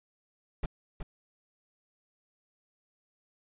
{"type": "noise with echo", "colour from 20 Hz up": "brown", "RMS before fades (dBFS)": -29, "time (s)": [0.63, 0.66], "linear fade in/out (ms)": 5, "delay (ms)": 370, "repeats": 1, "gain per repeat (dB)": -6, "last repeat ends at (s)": 1.03, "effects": ["resampled to 8000 Hz"]}